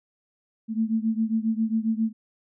sine beating tone pair, 220 / 227.4 Hz, A3 / A#3, 0 / -43 cents, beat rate 7.4 Hz, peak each -24 / -26 dBFS, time 0.68-2.13 s, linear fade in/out 50 ms, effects none

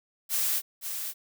blue noise with echo, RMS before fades -27 dBFS, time 0.29-0.62 s, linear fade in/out 50 ms, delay 520 ms, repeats 1, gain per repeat -7 dB, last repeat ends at 1.14 s, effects none

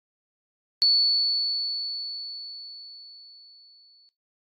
sine tone with exponential decay, 4443 Hz, C#8, 3 cents sharp, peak -15 dBFS, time 0.82-4.09 s, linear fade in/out 0 ms, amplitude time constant 710 ms, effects noise-tail reverb RT60 0.2 s tail -18 dB re dry + AAC 32 kbps

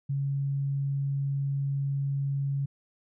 sine tone, 139 Hz, C#3, 5 cents sharp, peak -26 dBFS, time 0.09-2.66 s, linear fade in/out 10 ms, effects none

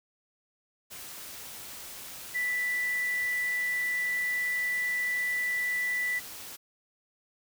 sine tone in noise, 1975.5 Hz, B6, in tune, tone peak -27 dBFS, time 2.34-6.2 s, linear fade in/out 20 ms, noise white, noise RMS -43 dBFS, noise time 0.9-6.57 s, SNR +13 dB, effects none

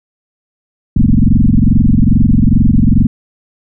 sine tone with frequency modulation, 116.54 Hz, A#2, in tune, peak -5 dBFS, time 0.96-3.07 s, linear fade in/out 5 ms, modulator 22.4 Hz, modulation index 6, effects none

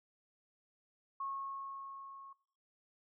sine tone with level ramp, 1093 Hz, C#6, 25 cents flat, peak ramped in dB -37 to -51 dBFS, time 1.2-2.33 s, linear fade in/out 5 ms, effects noise-tail reverb RT60 0.6 s tail -20 dB re dry

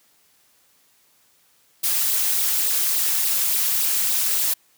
blue noise with flanger, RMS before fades -21 dBFS, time 1.83-4.54 s, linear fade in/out 10 ms, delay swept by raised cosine 0.22 to 6.12 ms, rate 3.5 Hz, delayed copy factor +0.7, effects white hiss -60 dBFS RMS until 4.77 s + high-pass 60 Hz 12 dB/octave

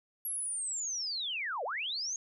sine linear two-way sweep, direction down then up, 11450 to 448.5 to 6660 Hz, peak -33 dBFS, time 0.25-2.16 s, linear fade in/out 2 ms, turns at 1.64 s, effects none

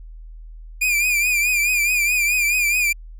45% pulse tone with vibrato, 2415 Hz, D7, 48 cents sharp, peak -16 dBFS, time 0.81-2.93 s, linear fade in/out 10 ms, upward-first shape triangle, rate 4.7 Hz, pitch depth 82 cents each way, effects added 40 Hz sine -35 dBFS peak until 3.19 s

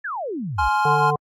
sine exponential sweep, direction down, 1800 to 51.6 Hz, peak -25 dBFS, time 0.04-0.69 s, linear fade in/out 10 ms
triangle chord, F minor, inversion first, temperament equal with one note detuned, 843.2 / 1046.5 / 1396.9 Hz, Ab5 / C6 / F6, +26 / 0 / 0 cents, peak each -18 / -21 / -22 dBFS, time 0.58-1.11 s, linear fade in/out 10 ms
harmonic tone, 148.5 Hz, D3, 20 cents sharp, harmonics 1 / 3 / 5 / 7, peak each -24 / -24 / -24 / -24 dBFS, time 0.85-1.16 s, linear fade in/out 5 ms
effects AAC 48 kbps

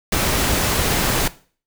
pink noise, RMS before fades -19 dBFS, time 0.12-1.28 s, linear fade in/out 5 ms, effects noise-tail reverb RT60 0.4 s tail -17 dB re dry

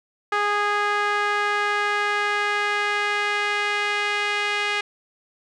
sawtooth tone with band-pass filter sweep, 412.7 Hz, G#4, 11 cents flat, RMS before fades -23 dBFS, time 0.32-4.81 s, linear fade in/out 5 ms, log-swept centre 1400 to 2300 Hz, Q 1.7, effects resampled to 24000 Hz

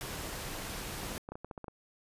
pink noise, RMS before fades -40 dBFS, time 0.01-1.18 s, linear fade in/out 0 ms
clicks, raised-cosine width 1 ms, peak -28 dBFS, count 11, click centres 1.033 / 1.118 / 1.174 / 1.289 / 1.32 / 1.355 / 1.446 / 1.512 / 1.578 / 1.643 / 1.682 s
effects resampled to 32000 Hz

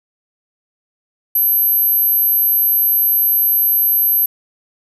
sine tone, 12430 Hz, G9, 16 cents flat, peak -11 dBFS, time 1.35-4.26 s, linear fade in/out 5 ms, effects none

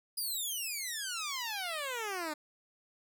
10% pulse exponential sweep, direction down, 4978 to 293.7 Hz, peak -27 dBFS, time 0.17-2.34 s, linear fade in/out 10 ms, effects none

